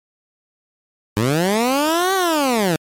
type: linear two-way sweep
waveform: 15% pulse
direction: up then down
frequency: 100 to 391.3 to 151.4 Hz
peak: -9 dBFS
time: 1.17-2.76 s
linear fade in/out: 0 ms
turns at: 2.14 s
effects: MP3 64 kbps